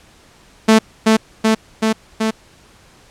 sawtooth tone with echo, 220.3 Hz, A3, 2 cents sharp, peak -3 dBFS, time 0.68-0.79 s, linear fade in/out 10 ms, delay 380 ms, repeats 4, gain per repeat -2 dB, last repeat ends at 2.31 s, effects pink hiss -48 dBFS RMS until 3.1 s + low-pass 9000 Hz 12 dB/octave

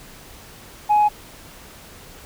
sine tone, 838 Hz, G#5, 15 cents sharp, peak -11 dBFS, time 0.89-1.09 s, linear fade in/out 20 ms, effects tanh soft clip ceiling -10 dBFS + pink hiss -43 dBFS RMS until 2.25 s

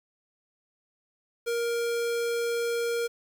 square tone, 469.1 Hz, A#4, 11 cents sharp, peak -27 dBFS, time 1.46-3.08 s, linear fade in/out 20 ms, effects 9-bit

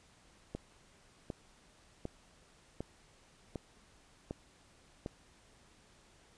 click train, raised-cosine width 2 ms, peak -25 dBFS, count 7, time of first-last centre 0.55-5.061 s, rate 1.33 Hz, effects pink hiss -64 dBFS RMS until 6.37 s + resampled to 22050 Hz

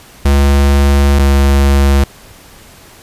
square tone pair in turn, 70.1 / 69.21 Hz, C#2 / C#2, +20 / -2 cents, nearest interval unison, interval 22 cents, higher first, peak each -7 dBFS, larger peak neither, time 0.25-1.19 / 1.19-2.04 s, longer first, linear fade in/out 5 ms, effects pink hiss -39 dBFS RMS until 3.02 s + resampled to 32000 Hz

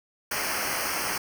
pink noise with comb filter, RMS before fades -29 dBFS, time 0.31-1.18 s, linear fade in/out 5 ms, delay 0.27 ms, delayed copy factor -0.95, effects none

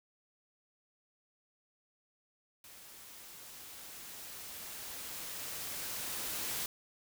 white noise with level ramp, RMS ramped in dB -54 to -37 dBFS, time 2.64-6.66 s, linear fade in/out 2 ms, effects none

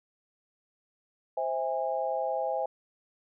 sine chord, C augmented, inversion none, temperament just, 523.3 / 654.1 / 817.6 Hz, C5 / E5 / G#5, 0 / -14 / -27 cents, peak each -32 dBFS, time 1.37-2.66 s, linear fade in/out 5 ms, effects none

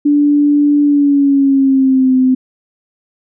sine tone with pitch glide, 291.2 to 257.9 Hz, D4 to C4, -15 to -25 cents, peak -7 dBFS, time 0.05-2.35 s, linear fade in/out 10 ms, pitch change -210 cents, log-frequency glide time 0.83-2.15 s, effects none

